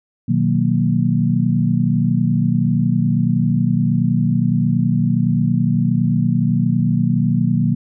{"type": "chord", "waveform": "sine", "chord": "B major seventh", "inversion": "none", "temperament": "equal", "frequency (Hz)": [123.47, 155.56, 185, 233.1], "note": ["B2", "D#3", "F#3", "A#3"], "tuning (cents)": [0, 0, 0, 0], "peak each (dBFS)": -19, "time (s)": [0.28, 7.75], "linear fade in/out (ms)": 10, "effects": []}